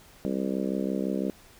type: harmonic tone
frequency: 65.9 Hz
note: C2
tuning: 13 cents sharp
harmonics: 3 / 4 / 5 / 6 / 7 / 8 / 9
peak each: -30 / -32 / -34 / -36 / -37 / -38 / -39 dBFS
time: 0.25-1.3 s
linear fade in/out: 0 ms
effects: pink hiss -54 dBFS RMS until 1.59 s